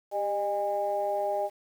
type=tone cluster; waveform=sine; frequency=396.6 / 609 / 815 Hz; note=G4 / D#5 / G#5; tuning=+20 / -37 / -33 cents; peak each=-35 / -28 / -30 dBFS; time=0.11-1.5 s; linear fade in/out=50 ms; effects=tanh soft clip ceiling -17 dBFS + 9-bit